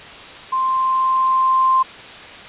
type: tone with level ramp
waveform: sine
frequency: 1046.5 Hz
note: C6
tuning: in tune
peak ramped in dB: -16 to -11 dBFS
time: 0.52-1.83 s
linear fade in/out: 10 ms
effects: white hiss -36 dBFS RMS until 2.48 s + resampled to 8000 Hz